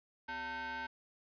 45% pulse ring-modulated tone, 322.2 Hz, E4, 39 cents flat, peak -36 dBFS, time 0.28-0.87 s, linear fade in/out 10 ms, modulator 1220 Hz, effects resampled to 11025 Hz

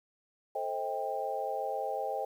sine chord, A half-diminished seventh, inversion none, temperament just, 440 / 528 / 633.6 / 792 Hz, A4 / C5 / Eb5 / G5, 0 / +16 / +31 / +18 cents, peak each -40 / -37 / -38 / -35 dBFS, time 0.55-2.25 s, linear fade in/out 5 ms, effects 10-bit

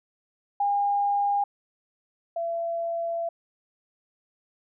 sine tone pair in turn, 810 / 674.1 Hz, G#5 / E5, -43 / +39 cents, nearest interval minor third, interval 318 cents, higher first, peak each -21 / -26 dBFS, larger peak first, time 0.6-1.44 / 2.36-3.29 s, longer second, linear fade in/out 5 ms, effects none

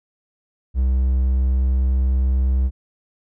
triangle tone with pitch glide, 64.4 to 64.96 Hz, C2 to C2, -27 to -12 cents, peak -13 dBFS, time 0.74-2.71 s, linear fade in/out 50 ms, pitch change +15 cents, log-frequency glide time 0.95-2.58 s, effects none

